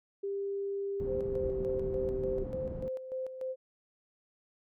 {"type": "tone with pitch glide", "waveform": "sine", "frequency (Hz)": [397.3, 388.7], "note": ["G4", "G4"], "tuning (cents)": [23, -15], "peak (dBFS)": -32, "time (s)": [0.23, 2.44], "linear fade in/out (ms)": 10, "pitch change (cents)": -38, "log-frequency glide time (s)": [1.3, 1.55]}
{"type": "low-pass noise", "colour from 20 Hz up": "pink", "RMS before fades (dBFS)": -40, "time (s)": [1, 2.88], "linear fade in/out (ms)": 0, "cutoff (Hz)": 360, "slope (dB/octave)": 12}
{"type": "tone with tremolo", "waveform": "sine", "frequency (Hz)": 519, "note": "C5", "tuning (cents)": -14, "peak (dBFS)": -33, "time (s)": [1.06, 3.56], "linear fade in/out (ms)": 50, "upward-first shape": "square", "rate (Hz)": 3.4, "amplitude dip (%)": 60}
{"effects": []}